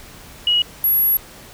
sine tone pair in turn, 2905 / 11450 Hz, F#7 / F9, -32 / +42 cents, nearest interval 2 octaves, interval 2374 cents, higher second, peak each -13 dBFS, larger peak neither, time 0.47-0.62 / 0.84-1.17 s, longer second, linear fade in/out 2 ms, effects pink hiss -41 dBFS RMS until 1.53 s

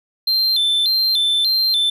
triangle tone with vibrato, 3833 Hz, A#7, 47 cents sharp, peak -13 dBFS, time 0.27-1.9 s, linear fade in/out 5 ms, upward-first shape square, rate 1.7 Hz, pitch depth 140 cents each way, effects none

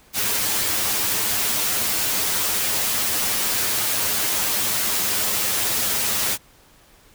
white noise with comb filter, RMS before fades -22 dBFS, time 0.13-6.38 s, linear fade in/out 50 ms, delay 9.5 ms, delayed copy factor +0.75, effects pink hiss -53 dBFS RMS until 7.14 s

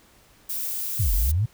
violet noise, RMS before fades -29 dBFS, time 0.49-1.32 s, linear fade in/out 10 ms
sine exponential two-way sweep, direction down then up, 126.7 to 41.2 to 121.5 Hz, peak -19 dBFS, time 0.99-1.46 s, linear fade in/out 10 ms, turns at 1.13 s
effects pink hiss -56 dBFS RMS until 1.53 s

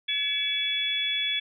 harmonic tone with a mistuned harmonic, 568 Hz, C#5, 42 cents sharp, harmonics 3 / 4 / 5 / 6, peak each -37 / -31 / -37 / -26 dBFS, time 0.08-1.4 s, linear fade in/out 10 ms, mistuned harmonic 5, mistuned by -130 cents, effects none

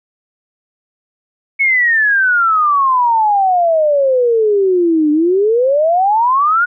sine exponential two-way sweep, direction down then up, 2221 to 295.1 to 1472 Hz, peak -9 dBFS, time 1.59-6.66 s, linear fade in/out 20 ms, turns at 5.11 s, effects none

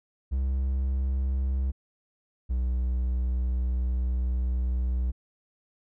triangle tone pair in turn, 66 / 62.2 Hz, C2 / B1, +16 / +13 cents, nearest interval minor second, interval 103 cents, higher first, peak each -22 dBFS, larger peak neither, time 0.31-1.72 / 2.49-5.12 s, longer second, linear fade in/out 20 ms, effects none

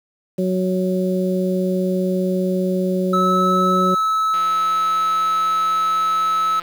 harmonic tone, 185 Hz, F#3, in tune, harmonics 1 / 2 / 3, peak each -19 / -22 / -24 dBFS, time 0.38-3.95 s, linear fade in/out 10 ms
triangle tone, 1300 Hz, E6, 24 cents flat, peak -14 dBFS, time 3.13-6.6 s, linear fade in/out 5 ms
click train, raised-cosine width 0.3 ms, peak -20 dBFS, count 393, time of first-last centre 4.34-6.619 s, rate 172 Hz
effects 7-bit

